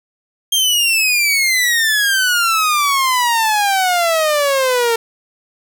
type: exponential sweep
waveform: sawtooth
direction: down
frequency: 3214 to 454.1 Hz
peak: -9 dBFS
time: 0.52-4.96 s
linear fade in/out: 5 ms
effects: none